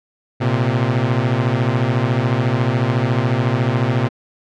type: beating tone pair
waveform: sawtooth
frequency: 115.4 / 129.4 Hz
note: A#2 / C3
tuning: -17 / -19 cents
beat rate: 14 Hz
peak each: -14 dBFS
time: 0.4-4.09 s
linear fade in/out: 20 ms
effects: low-pass 3000 Hz 12 dB/octave